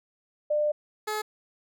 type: tone pair in turn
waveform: sine / 15% pulse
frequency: 598 / 427 Hz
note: D5 / G#4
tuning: +31 / +48 cents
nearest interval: tritone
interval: 583 cents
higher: first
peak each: -22 dBFS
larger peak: neither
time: 0.5-0.72 / 1.07-1.22 s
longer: first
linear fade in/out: 10 ms
effects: none